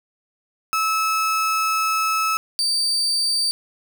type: tone pair in turn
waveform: 35% pulse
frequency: 1300 / 4633 Hz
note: E6 / D8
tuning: -24 / -24 cents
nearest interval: octave + minor seventh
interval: 2200 cents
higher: second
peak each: -17 dBFS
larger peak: neither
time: 0.73-2.37 / 2.59-3.51 s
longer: first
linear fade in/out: 0 ms
effects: none